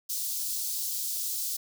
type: high-pass noise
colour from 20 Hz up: white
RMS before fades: -32 dBFS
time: 0.09-1.57 s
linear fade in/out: 10 ms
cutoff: 4300 Hz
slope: 24 dB/octave
effects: none